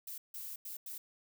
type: noise bursts at uneven times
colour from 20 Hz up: violet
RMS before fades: -44 dBFS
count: 4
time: 0.07-0.18 / 0.34-0.56 / 0.65-0.77 / 0.86-0.98 s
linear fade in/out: 5 ms
effects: none